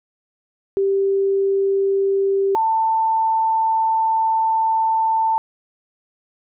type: tone pair in turn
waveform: sine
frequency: 392 / 891 Hz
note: G4 / A5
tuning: 0 / +22 cents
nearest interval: octave + major second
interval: 1422 cents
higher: second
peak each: -15 dBFS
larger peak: neither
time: 0.77-2.55 / 2.55-5.38 s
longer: second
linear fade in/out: 0 ms
effects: none